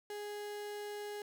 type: tone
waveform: 35% pulse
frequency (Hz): 414.3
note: G#4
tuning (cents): -4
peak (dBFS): -39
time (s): 0.1-1.22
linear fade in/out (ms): 2
effects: none